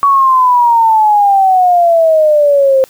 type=exponential sweep; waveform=sine; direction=down; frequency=1131 to 523.3 Hz; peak=-5 dBFS; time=0.03-2.84 s; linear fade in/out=0 ms; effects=white hiss -43 dBFS RMS until 2.89 s